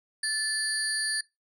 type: tone cluster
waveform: sine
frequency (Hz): 1747 / 4280 / 4662 / 9570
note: A6 / C8 / D8 / D9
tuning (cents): -13 / +38 / -14 / +32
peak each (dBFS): -30 / -37 / -31 / -30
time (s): 0.23-1.21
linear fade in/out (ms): 5
effects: noise-tail reverb RT60 0.2 s tail -22 dB re dry + tanh soft clip ceiling -18 dBFS